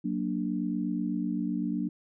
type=chord; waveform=sine; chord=Gb augmented; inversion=none; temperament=equal; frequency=185 / 233.1 / 293.7 Hz; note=Gb3 / Bb3 / D4; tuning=0 / 0 / 0 cents; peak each=-32 dBFS; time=0.04-1.89 s; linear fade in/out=10 ms; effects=none